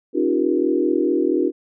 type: tone cluster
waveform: sine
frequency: 272.9 / 311.4 / 356 / 397 / 472 Hz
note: C#4 / D#4 / F4 / G4 / A#4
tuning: -27 / +2 / +33 / +22 / +22 cents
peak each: -24 / -21 / -20 / -25 / -26 dBFS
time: 0.13-1.52 s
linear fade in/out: 50 ms
effects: none